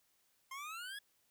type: exponential sweep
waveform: 25% pulse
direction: up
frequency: 1046.5 to 1700 Hz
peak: -40 dBFS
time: 0.51-0.99 s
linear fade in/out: 5 ms
effects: white hiss -75 dBFS RMS until 1.3 s